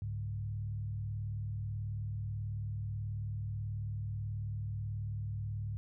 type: tone with frequency modulation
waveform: sine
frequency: 103.83 Hz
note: G#2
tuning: in tune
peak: -35 dBFS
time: 0.02-5.77 s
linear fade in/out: 0 ms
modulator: 38.4 Hz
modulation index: 0.69
effects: none